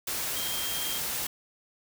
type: tone in noise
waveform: sine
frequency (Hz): 3200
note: G7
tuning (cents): +35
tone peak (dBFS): -36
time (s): 0.36-0.98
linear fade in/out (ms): 5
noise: white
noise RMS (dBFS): -32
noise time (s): 0.07-1.27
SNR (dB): -7
effects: none